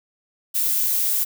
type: noise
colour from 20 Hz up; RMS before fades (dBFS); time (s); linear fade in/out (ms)
violet; -21; 0.54-1.25; 20
effects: none